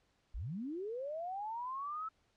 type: linear sweep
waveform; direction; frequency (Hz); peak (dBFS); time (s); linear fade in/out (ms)
sine; up; 32.7 to 1318.5; -38; 0.34-2.09; 10
effects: pink hiss -75 dBFS RMS until 2.36 s + low-pass 6000 Hz 12 dB/octave